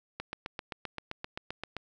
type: click train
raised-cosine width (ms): 0.3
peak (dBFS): -20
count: 13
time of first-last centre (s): 0.2-1.767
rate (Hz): 7.66
effects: none